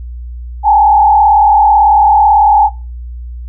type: tone with frequency modulation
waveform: sine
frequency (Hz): 839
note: G#5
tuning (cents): +17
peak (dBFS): -4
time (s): 0.63-2.7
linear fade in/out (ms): 50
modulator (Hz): 38.1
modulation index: 1.1
effects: noise-tail reverb RT60 0.3 s tail -19 dB re dry + added 60 Hz sine -22 dBFS peak until 3.48 s